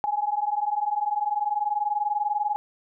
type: tone pair together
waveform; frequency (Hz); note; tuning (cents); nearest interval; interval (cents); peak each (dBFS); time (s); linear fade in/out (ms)
sine; 824 / 844.2; G#5 / G#5; -14 / +28; unison; 42; -26; 0.04-2.56; 0
effects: none